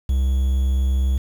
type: tone with quantisation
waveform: triangle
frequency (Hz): 66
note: C2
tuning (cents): +16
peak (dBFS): -14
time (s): 0.09-1.18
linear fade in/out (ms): 5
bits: 7
effects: none